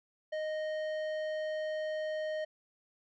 sine tone with tanh clipping, 620 Hz, D#5, 6 cents flat, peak -35 dBFS, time 0.32-2.45 s, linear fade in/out 10 ms, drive 12 dB, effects none

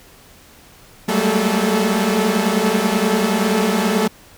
sawtooth tone cluster, 188.7 / 199.4 / 217.4 / 227.5 / 432.6 Hz, F#3 / G3 / A3 / A#3 / A4, +34 / +30 / -21 / -42 / -29 cents, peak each -18 dBFS, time 1.08-4.08 s, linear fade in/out 10 ms, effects pink hiss -46 dBFS RMS until 4.37 s

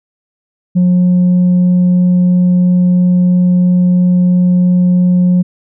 sine tone, 179.7 Hz, F3, 50 cents sharp, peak -4 dBFS, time 0.75-5.43 s, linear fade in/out 20 ms, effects tanh soft clip ceiling -5 dBFS

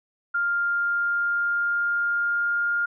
sine tone with pitch glide, 1400 to 1410.6 Hz, F6 to F6, +4 to +17 cents, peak -21 dBFS, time 0.34-2.86 s, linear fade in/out 10 ms, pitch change +13 cents, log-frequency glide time 0.64-2.73 s, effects none

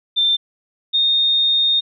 sine tone pair in turn, 3575 / 3680 Hz, A7 / A#7, +27 / -23 cents, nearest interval minor second, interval 50 cents, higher second, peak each -13 dBFS, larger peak neither, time 0.16-0.37 / 0.93-1.81 s, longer second, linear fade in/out 20 ms, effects none

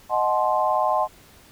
sine chord, D# diminished seventh, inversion none, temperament equal with one note detuned, 622.3 / 740 / 860.4 / 1046.5 Hz, D#5 / F#5 / A5 / C6, 0 / 0 / -39 / 0 cents, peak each -24 dBFS, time 0.09-1.08 s, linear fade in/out 50 ms, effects pink hiss -51 dBFS RMS until 1.51 s

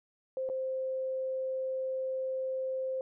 sine tone with dropouts, 523.3 Hz, C5, in tune, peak -31 dBFS, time 0.37-3.01 s, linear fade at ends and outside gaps 1 ms, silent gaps 0.49-0.498 s, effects none

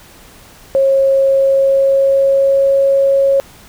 sine tone with pitch glide, 542 to 548.3 Hz, C#5 to C#5, -39 to -19 cents, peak -8 dBFS, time 0.75-3.4 s, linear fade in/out 0 ms, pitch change +20 cents, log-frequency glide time 1.22-2.75 s, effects pink hiss -41 dBFS RMS until 3.68 s

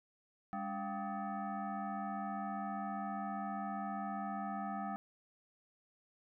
sine tone with frequency modulation, 287.5 Hz, D4, 37 cents flat, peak -37 dBFS, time 0.53-4.96 s, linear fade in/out 0 ms, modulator 490 Hz, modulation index 2, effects none

